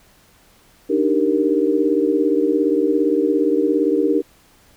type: chord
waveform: sine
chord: Eb major seventh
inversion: third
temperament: equal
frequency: 293.7 / 311.1 / 392 / 466.2 Hz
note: D4 / Eb4 / G4 / Bb4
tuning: 0 / 0 / 0 / 0 cents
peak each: -20 dBFS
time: 0.89-4.22 s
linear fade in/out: 20 ms
effects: pink hiss -53 dBFS RMS until 4.76 s